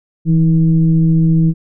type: tone with frequency modulation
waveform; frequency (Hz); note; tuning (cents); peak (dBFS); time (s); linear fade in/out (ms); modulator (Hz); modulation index
sine; 163.3; E3; -16; -8; 0.25-1.54; 50; 156; 0.52
effects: none